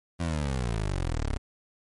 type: exponential sweep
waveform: 20% pulse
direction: down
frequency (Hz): 88.2 to 32.7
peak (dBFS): -22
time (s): 0.19-1.38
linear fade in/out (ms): 20
effects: MP3 48 kbps